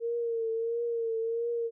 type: tone with vibrato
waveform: sine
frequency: 460.6 Hz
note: A#4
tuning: 21 cents flat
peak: -28 dBFS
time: 0-1.71 s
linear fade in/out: 50 ms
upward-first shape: triangle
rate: 1.5 Hz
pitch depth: 49 cents each way
effects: none